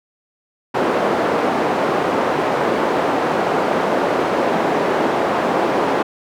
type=band-pass noise; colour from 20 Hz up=white; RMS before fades=-18 dBFS; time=0.74-6.03 s; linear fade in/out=10 ms; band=260 to 740 Hz; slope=12 dB/octave; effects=none